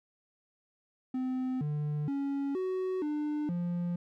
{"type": "tone with pitch steps", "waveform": "triangle", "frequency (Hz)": [257, 148.8, 278.7, 373, 298.9, 174.5], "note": ["C4", "D3", "C#4", "F#4", "D4", "F3"], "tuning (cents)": [-31, 23, 9, 14, 31, -1], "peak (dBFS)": -28, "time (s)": [1.14, 3.96], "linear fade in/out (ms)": 5, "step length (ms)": 470, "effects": []}